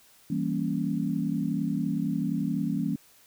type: chord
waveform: sine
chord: E diminished seventh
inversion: none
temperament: equal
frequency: 164.81 / 196 / 233.1 / 277.2 Hz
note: E3 / G3 / Bb3 / Db4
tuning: 0 / 0 / 0 / 0 cents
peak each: -31 dBFS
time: 0.3-2.96 s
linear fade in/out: 5 ms
effects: white hiss -58 dBFS RMS until 3.26 s